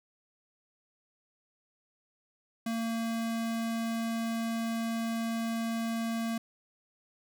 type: tone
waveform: square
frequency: 228.1 Hz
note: A#3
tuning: 37 cents flat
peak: -31 dBFS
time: 2.66-6.38 s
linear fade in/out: 5 ms
effects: none